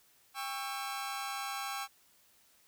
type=chord; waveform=sawtooth; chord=C# diminished; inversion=second; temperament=just; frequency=798.3 / 1108.7 / 1330.5 Hz; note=G5 / C#6 / E6; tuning=+31 / 0 / +16 cents; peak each=-36 / -38 / -39 dBFS; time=0.34-1.88 s; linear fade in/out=50 ms; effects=white hiss -66 dBFS RMS until 2.67 s